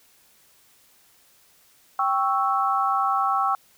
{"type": "chord", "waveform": "sine", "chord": "C# diminished", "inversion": "second", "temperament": "equal", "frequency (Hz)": [784, 1108.7, 1318.5], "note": ["G5", "C#6", "E6"], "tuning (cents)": [0, 0, 0], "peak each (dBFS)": -24, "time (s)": [1.99, 3.55], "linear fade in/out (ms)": 2, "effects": ["white hiss -58 dBFS RMS until 3.77 s"]}